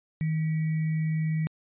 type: tone with sample-and-hold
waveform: sine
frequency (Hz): 157.8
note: D#3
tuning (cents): +25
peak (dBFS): -24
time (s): 0.21-1.47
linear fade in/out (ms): 0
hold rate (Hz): 2100
effects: resampled to 8000 Hz